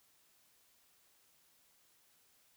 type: silence
effects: white hiss -70 dBFS RMS until 2.56 s